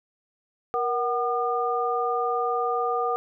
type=tone cluster; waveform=sine; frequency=473.3 / 746 / 1210 Hz; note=A#4 / F#5 / D#6; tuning=+26 / +14 / -49 cents; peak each=-27 dBFS; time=0.74-3.16 s; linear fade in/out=0 ms; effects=none